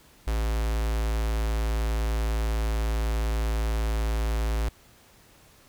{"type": "tone with notch filter", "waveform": "square", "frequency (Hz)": 55.2, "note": "A1", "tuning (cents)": 6, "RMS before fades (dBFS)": -26, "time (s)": [0.27, 4.69], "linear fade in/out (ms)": 5, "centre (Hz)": 200, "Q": 1.3, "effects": ["pink hiss -56 dBFS RMS until 5.68 s"]}